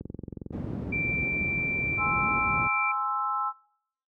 click train, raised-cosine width 3 ms, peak -23 dBFS, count 33, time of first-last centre 0.01-1.458 s, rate 22.1 Hz
white low-pass noise, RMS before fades -34 dBFS, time 0.52-2.68 s, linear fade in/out 10 ms, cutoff 240 Hz, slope 12 dB/octave
sine tone, 2349 Hz, D7, in tune, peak -27 dBFS, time 0.92-2.92 s, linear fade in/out 10 ms
sine chord, Ab augmented, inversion none, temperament equal, 830.6 / 1046.5 / 1318.5 Hz, Ab5 / C6 / E6, 0 / 0 / 0 cents, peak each -33 / -32 / -28 dBFS, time 1.97-3.53 s, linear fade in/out 50 ms
effects noise-tail reverb RT60 0.7 s tail -25 dB re dry + high-pass 60 Hz 12 dB/octave

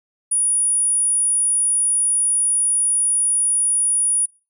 sine tone, 9700 Hz, D#9, 45 cents flat, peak -15 dBFS, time 0.31-4.26 s, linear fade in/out 10 ms, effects noise-tail reverb RT60 0.3 s tail -22 dB re dry

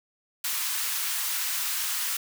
white high-pass noise, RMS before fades -29 dBFS, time 0.44-2.17 s, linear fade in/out 5 ms, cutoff 1000 Hz, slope 24 dB/octave, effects none

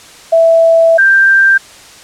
sine tone pair in turn, 659.3 / 1578.1 Hz, E5 / G6, 0 / +11 cents, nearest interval octave + minor third, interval 1511 cents, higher second, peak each -4 dBFS, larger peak neither, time 0.32-0.98 / 0.98-1.58 s, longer first, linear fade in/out 10 ms, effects white hiss -36 dBFS RMS until 2.03 s + low-pass 8000 Hz 12 dB/octave

